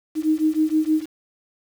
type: beating tone pair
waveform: sine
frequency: 308.8 / 315.2 Hz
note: D#4 / D#4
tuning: -13 / +23 cents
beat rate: 6.4 Hz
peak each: -20 / -20 dBFS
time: 0.15-1.06 s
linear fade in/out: 50 ms
effects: 7-bit